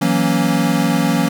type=chord; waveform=square; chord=F# dominant seventh; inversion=third; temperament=equal; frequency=164.81 / 185 / 233.1 / 277.2 Hz; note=E3 / F#3 / A#3 / C#4; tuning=0 / 0 / 0 / 0 cents; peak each=-20 dBFS; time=0.01-1.29 s; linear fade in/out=10 ms; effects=none